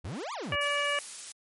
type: exponential two-way sweep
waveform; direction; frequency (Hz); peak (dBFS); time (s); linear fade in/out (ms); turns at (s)
40% pulse; up then down; 69.3 to 1236 to 71.7; -34; 0.04-0.56; 10; 0.33
type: harmonic tone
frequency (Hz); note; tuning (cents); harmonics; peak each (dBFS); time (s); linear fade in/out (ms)
577; D5; -31; 1 / 2 / 3 / 4 / 5; -33 / -33 / -33 / -33 / -33; 0.52-0.99; 2
type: noise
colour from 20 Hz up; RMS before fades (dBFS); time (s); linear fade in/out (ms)
blue; -39; 0.61-1.32; 2
effects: MP3 48 kbps